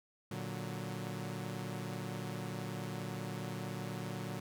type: chord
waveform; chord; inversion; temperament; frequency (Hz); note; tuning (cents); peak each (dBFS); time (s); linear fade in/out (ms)
sawtooth; Bb augmented; none; equal; 116.54 / 146.83 / 185; Bb2 / D3 / F#3; 0 / 0 / 0; -39 / -40 / -39; 0.31-4.4; 5
effects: none